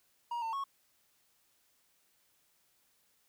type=tone with pitch steps; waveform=triangle; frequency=948 / 902 / 1101 Hz; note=A#5 / A5 / C#6; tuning=+29 / +43 / -12 cents; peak=-32 dBFS; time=0.31-0.64 s; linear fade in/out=5 ms; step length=110 ms; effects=white hiss -72 dBFS RMS until 3.28 s